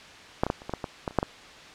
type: clicks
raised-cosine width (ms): 1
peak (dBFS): -7 / -14 / -10 / -30 / -19 / -14 / -16 / -14 / -30 / -6 / -12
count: 11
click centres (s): 0.435 / 0.466 / 0.501 / 0.619 / 0.695 / 0.737 / 0.842 / 1.078 / 1.109 / 1.187 / 1.229
effects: white hiss -46 dBFS RMS until 1.74 s + low-pass 4000 Hz 12 dB/octave